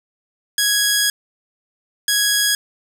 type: tone bursts at uneven times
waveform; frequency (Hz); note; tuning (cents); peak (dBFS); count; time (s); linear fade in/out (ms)
10% pulse; 1661.2; G#6; 0; -6; 2; 0.58-1.1 / 2.08-2.55; 2
effects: none